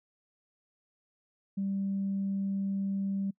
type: tone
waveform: sine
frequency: 196 Hz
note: G3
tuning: in tune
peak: -28 dBFS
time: 1.57-3.31 s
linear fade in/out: 10 ms
effects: noise-tail reverb RT60 0.1 s tail -26 dB re dry + tanh soft clip ceiling -24 dBFS